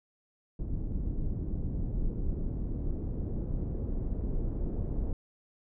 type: noise with low-pass filter sweep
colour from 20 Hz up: brown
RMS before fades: -32 dBFS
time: 0.59-5.13 s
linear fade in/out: 2 ms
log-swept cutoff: 290 to 450 Hz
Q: 1.1
effects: none